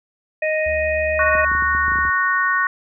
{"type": "harmonic tone", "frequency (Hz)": 622.3, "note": "D#5", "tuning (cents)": 0, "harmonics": [1, 3, 4], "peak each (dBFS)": [-19, -24, -25], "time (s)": [0.42, 1.45], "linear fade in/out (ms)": 5}
{"type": "tone", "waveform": "triangle", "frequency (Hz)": 74.5, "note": "D2", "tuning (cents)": 25, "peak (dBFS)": -27, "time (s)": [0.66, 2.1], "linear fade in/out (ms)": 5}
{"type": "chord", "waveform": "sine", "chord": "F# major", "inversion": "second", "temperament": "just", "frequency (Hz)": [1110, 1480, 1850], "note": ["C#6", "F#6", "A#6"], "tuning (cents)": [2, 0, -14], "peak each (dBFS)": -20, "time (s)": [1.19, 2.67], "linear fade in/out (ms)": 2}
{"type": "clicks", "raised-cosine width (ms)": 3, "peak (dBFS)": -21, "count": 10, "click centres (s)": [1.353, 1.517, 1.551, 1.624, 1.75, 1.882, 1.919, 1.957, 1.987, 2.052]}
{"effects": []}